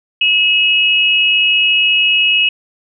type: tone pair together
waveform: sine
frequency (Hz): 2585 / 2899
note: E7 / F#7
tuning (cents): -34 / -36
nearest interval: major second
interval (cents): 198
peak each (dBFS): -12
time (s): 0.21-2.49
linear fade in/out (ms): 5
effects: none